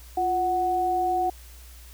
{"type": "tone pair together", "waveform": "sine", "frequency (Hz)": [349.2, 740], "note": ["F4", "F#5"], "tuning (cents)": [0, 0], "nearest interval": "octave + minor second", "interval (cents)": 1300, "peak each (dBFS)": [-29, -22], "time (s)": [0.17, 1.3], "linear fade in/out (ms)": 5, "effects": ["added 60 Hz sine -44 dBFS peak until 1.93 s", "white hiss -51 dBFS RMS until 1.93 s"]}